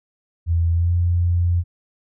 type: tone with pitch glide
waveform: sine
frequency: 84 to 87.06 Hz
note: E2 to F2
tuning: +33 to -5 cents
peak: -15 dBFS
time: 0.46-1.64 s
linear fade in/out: 50 ms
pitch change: +62 cents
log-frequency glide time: 0.73-0.92 s
effects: none